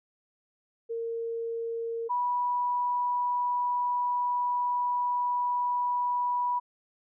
sine tone pair in turn, 460 / 978.9 Hz, A#4 / B5, -23 / -16 cents, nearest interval octave + minor second, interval 1307 cents, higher second, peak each -30 / -25 dBFS, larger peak second, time 0.89-2.09 / 2.09-6.6 s, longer second, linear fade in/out 20 ms, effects none

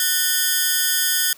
5% pulse ring-modulated tone, 1650 Hz, G#6, 12 cents flat, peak -3 dBFS, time 0-1.33 s, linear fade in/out 2 ms, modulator 161 Hz, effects white hiss -48 dBFS RMS until 1.37 s

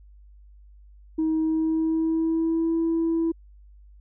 sine tone with pitch glide, 317.2 to 329.5 Hz, D#4 to E4, +33 to -1 cents, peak -19 dBFS, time 1.18-3.32 s, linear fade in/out 10 ms, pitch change +66 cents, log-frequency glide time 1.41-2.74 s, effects tanh soft clip ceiling -18 dBFS + added 50 Hz sine -47 dBFS peak until 4 s

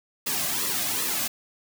white noise with flanger, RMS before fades -27 dBFS, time 0.26-1.28 s, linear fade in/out 10 ms, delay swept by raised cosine 1.3 to 2.23 ms, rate 2.6 Hz, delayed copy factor -0.8, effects none

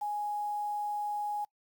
sine tone with quantisation, 830.6 Hz, G#5, in tune, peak -31 dBFS, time 0.01-1.45 s, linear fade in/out 10 ms, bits 9, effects noise-tail reverb RT60 0.1 s tail -23 dB re dry

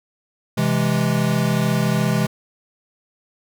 square chord, C augmented, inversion none, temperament equal, 130.81 / 164.81 / 207.7 Hz, C3 / E3 / G#3, 0 / 0 / 0 cents, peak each -22 dBFS, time 0.57-2.27 s, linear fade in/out 10 ms, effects none

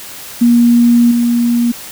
sine tone with level steps, 237.6 Hz, A#3, 33 cents sharp, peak -5 / -9 dBFS, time 0.41-1.72 s, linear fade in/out 10 ms, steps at 1.11 s, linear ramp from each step 5 ms, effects white hiss -30 dBFS RMS until 1.91 s

